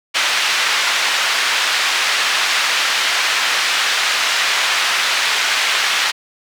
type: band-pass noise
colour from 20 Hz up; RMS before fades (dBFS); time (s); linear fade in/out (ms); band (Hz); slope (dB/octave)
pink; -17; 0.14-6.12; 20; 1500 to 4500; 12
effects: none